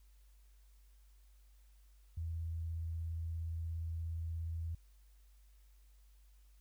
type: tone with vibrato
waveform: sine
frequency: 82.41 Hz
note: E2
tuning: in tune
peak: -37 dBFS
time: 2.17-4.75 s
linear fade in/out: 5 ms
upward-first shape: square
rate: 17 Hz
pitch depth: 11 cents each way
effects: added 50 Hz sine -60 dBFS peak until 6.6 s + white hiss -75 dBFS RMS until 6.6 s